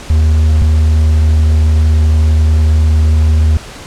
triangle tone pair in turn, 77.78 / 77.78 Hz, D#2 / D#2, 0 / 0 cents, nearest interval unison, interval 0 cents, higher neither, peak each -4 dBFS, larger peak neither, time 0.1-0.62 / 0.62-3.57 s, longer second, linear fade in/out 0 ms, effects pink hiss -30 dBFS RMS until 3.86 s + low-pass 8000 Hz 12 dB/octave

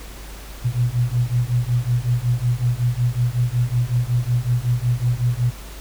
sine beating tone pair, 119.1 / 124.5 Hz, A#2 / B2, +38 / +14 cents, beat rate 5.4 Hz, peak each -20 dBFS, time 0.64-5.51 s, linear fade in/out 20 ms, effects added 50 Hz sine -35 dBFS peak until 5.8 s + pink hiss -40 dBFS RMS until 5.8 s

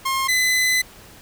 sawtooth tone pair in turn, 1068 / 2016 Hz, C6 / B6, +35 / +35 cents, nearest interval major seventh, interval 1100 cents, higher second, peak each -16 / -13 dBFS, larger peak second, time 0.05-0.28 / 0.28-0.82 s, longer second, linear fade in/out 10 ms, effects pink hiss -45 dBFS RMS until 1.21 s

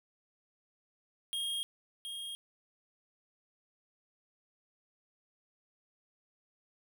square tone with echo, 3246 Hz, G#7, 40 cents flat, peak -34 dBFS, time 1.33-1.63 s, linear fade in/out 0 ms, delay 720 ms, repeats 1, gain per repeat -6 dB, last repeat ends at 2.35 s, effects none

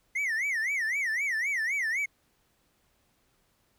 triangle tone with vibrato, 2008 Hz, B6, 28 cents sharp, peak -25 dBFS, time 0.15-2.06 s, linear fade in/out 10 ms, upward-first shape sine, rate 3.9 Hz, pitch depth 240 cents each way, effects pink hiss -70 dBFS RMS until 3.78 s

